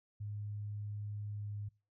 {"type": "tone with pitch glide", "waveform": "sine", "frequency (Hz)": [103.83, 103.17], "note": ["G#2", "G#2"], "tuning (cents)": [0, -11], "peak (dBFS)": -39, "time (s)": [0.2, 1.69], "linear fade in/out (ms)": 10, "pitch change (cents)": -11, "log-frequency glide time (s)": [1.31, 1.58], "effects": ["noise-tail reverb RT60 0.3 s tail -23 dB re dry"]}